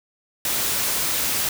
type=noise; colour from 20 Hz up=white; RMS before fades=-23 dBFS; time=0.45-1.49 s; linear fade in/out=2 ms; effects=none